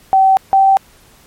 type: tone pair in turn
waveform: sine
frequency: 768 / 776 Hz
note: G5 / G5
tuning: -36 / -18 cents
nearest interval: unison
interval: 18 cents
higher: second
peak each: -6 dBFS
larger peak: neither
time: 0.13-0.37 / 0.53-0.77 s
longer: neither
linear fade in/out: 0 ms
effects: pink hiss -47 dBFS RMS until 1.26 s + MP3 64 kbps